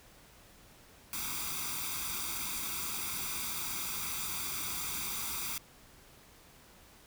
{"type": "noise with comb filter", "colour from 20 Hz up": "white", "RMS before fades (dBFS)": -37, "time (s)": [1.13, 5.58], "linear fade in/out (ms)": 2, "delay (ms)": 0.84, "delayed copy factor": 0.85, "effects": ["pink hiss -58 dBFS RMS until 7.06 s"]}